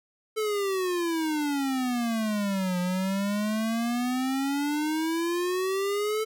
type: exponential two-way sweep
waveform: square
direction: down then up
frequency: 440.2 to 177.7 to 440.2 Hz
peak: -26 dBFS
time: 0.36-6.25 s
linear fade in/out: 20 ms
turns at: 2.79 s
effects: none